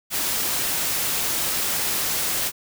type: noise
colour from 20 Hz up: white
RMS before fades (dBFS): -24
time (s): 0.1-2.52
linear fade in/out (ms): 50
effects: none